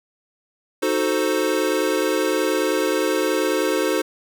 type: chord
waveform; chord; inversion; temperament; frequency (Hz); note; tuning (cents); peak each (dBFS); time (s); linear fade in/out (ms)
square; D# diminished seventh; none; equal; 311.1 / 370 / 440 / 523.3; D#4 / F#4 / A4 / C5; 0 / 0 / 0 / 0; -25; 0.82-4.02; 10
effects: none